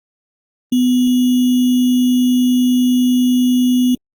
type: tone with sample-and-hold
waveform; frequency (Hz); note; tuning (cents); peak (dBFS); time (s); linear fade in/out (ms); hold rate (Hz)
sine; 250; B3; +21; -10; 0.72-3.95; 5; 3150
effects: Opus 24 kbps